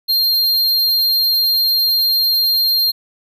square tone, 4197 Hz, C8, 5 cents sharp, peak -13 dBFS, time 0.08-2.92 s, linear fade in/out 20 ms, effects none

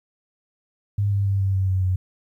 sine tone with pitch steps, 101.5 / 99.93 / 98.38 / 96.86 / 95.36 / 93.89 / 92.43 Hz, G#2 / G2 / G2 / G2 / G2 / F#2 / F#2, -39 / +34 / +7 / -20 / -47 / +26 / -1 cents, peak -18 dBFS, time 0.98-1.96 s, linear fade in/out 5 ms, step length 140 ms, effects 10-bit

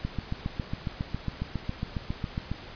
click train, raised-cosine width 5 ms, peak -17 dBFS, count 19, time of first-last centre 0.05-2.516 s, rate 7.3 Hz, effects pink hiss -44 dBFS RMS until 2.75 s + resampled to 11025 Hz

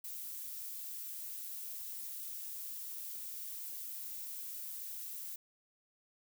violet noise, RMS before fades -44 dBFS, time 0.04-5.36 s, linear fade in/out 5 ms, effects none

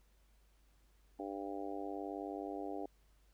harmonic tone, 99.1 Hz, G2, 19 cents sharp, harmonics 3 / 4 / 5 / 6 / 7 / 8, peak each -44 / -46 / -49 / -51 / -47 / -49 dBFS, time 1.19-2.86 s, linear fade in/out 5 ms, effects added 50 Hz sine -66 dBFS peak until 3.33 s + pink hiss -75 dBFS RMS until 3.33 s

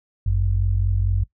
sine tone pair together, 50.11 / 94.6 Hz, G1 / F#2, +39 / +39 cents, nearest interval major seventh, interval 1100 cents, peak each -20 dBFS, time 0.26-1.24 s, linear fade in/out 5 ms, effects noise-tail reverb RT60 0.1 s tail -19 dB re dry

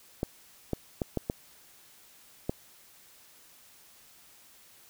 clicks, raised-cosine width 2 ms, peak -15 dBFS, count 6, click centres 0.231 / 0.733 / 1.018 / 1.173 / 1.299 / 2.495 s, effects white hiss -57 dBFS RMS until 4.89 s

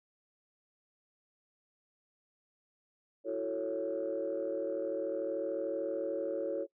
sine chord, F# minor seventh, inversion third, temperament equal with one note detuned, 329.6 / 370 / 443.3 / 554.4 Hz, E4 / F#4 / A4 / C#5, 0 / 0 / +13 / 0 cents, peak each -39 / -39 / -37 / -34 dBFS, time 3.24-6.67 s, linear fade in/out 50 ms, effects noise-tail reverb RT60 0.1 s tail -21 dB re dry + tanh soft clip ceiling -25 dBFS

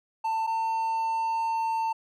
triangle tone pair in turn, 892 / 899.8 Hz, A5 / A5, +23 / +39 cents, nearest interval unison, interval 16 cents, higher second, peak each -23 dBFS, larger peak neither, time 0.24-0.47 / 0.47-1.93 s, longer second, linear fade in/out 10 ms, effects none

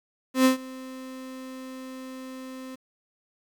35% pulse tone with ADSR envelope, 260 Hz, C4, 11 cents flat, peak -13 dBFS, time 0.34-2.76 s, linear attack 110 ms, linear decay 120 ms, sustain -23 dB, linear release 15 ms, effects 9-bit

